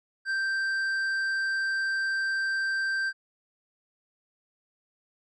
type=tone with tanh clipping; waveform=triangle; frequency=1568 Hz; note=G6; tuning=in tune; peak=-27 dBFS; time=0.25-3.13 s; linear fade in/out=50 ms; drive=11 dB; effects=none